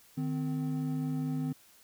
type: tone pair together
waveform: triangle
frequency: 153.2 / 257.8 Hz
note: D#3 / C4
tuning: -27 / -26 cents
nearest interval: major sixth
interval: 901 cents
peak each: -31 / -31 dBFS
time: 0.17-1.53 s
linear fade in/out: 10 ms
effects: white hiss -60 dBFS RMS until 1.83 s